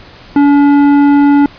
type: tone with tanh clipping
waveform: sine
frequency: 285.6 Hz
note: D4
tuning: 48 cents flat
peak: -6 dBFS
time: 0.36-1.46 s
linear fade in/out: 2 ms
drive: 12 dB
effects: pink hiss -36 dBFS RMS until 1.58 s + resampled to 11025 Hz